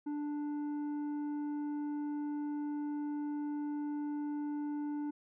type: tone with tanh clipping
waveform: sine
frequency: 294.1 Hz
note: D4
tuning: 3 cents sharp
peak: -36 dBFS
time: 0.06-5.11 s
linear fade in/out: 10 ms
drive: 7 dB
effects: none